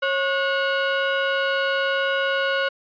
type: tone pair together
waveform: 35% pulse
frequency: 545.5 / 1455 Hz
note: C#5 / F#6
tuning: -28 / -29 cents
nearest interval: octave + perfect fourth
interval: 1699 cents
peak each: -21 dBFS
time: 0.02-2.69 s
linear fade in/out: 10 ms
effects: resampled to 11025 Hz